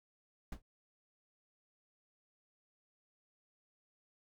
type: noise with exponential decay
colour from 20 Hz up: brown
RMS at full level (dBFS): -34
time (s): 0.52-0.62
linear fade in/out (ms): 5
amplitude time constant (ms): 20
effects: none